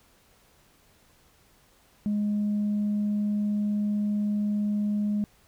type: tone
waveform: sine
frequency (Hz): 207.7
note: G#3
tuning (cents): 0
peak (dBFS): -22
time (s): 2.06-5.24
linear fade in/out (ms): 0
effects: tanh soft clip ceiling -21 dBFS + pink hiss -61 dBFS RMS until 5.47 s